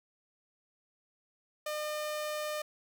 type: tone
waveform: sawtooth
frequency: 605 Hz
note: D#5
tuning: 49 cents flat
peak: -30 dBFS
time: 1.66-2.62 s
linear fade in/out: 5 ms
effects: none